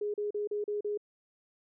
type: tone bursts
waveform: sine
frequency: 415.3 Hz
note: G#4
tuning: in tune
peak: -30 dBFS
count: 6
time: 0.01-0.975 s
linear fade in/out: 5 ms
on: 130 ms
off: 37 ms
effects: none